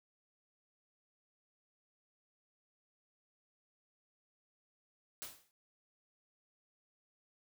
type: noise with exponential decay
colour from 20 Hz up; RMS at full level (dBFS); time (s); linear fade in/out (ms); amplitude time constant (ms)
white; -42; 5.22-5.51; 0; 63
effects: none